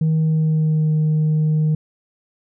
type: tone with pitch glide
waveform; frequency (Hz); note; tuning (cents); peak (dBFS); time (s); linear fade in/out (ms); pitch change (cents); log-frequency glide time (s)
sine; 158.5 to 154.7; D#3 to D#3; +32 to -10; -12; 0.01-1.75; 5; -42; 0.18-0.93
effects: tanh soft clip ceiling -13 dBFS